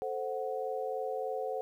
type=chord; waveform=sine; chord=F# diminished; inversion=first; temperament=equal; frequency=440 / 523.3 / 740 Hz; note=A4 / C5 / F#5; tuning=0 / 0 / 0 cents; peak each=-37 / -36 / -38 dBFS; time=0.02-1.61 s; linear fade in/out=0 ms; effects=11-bit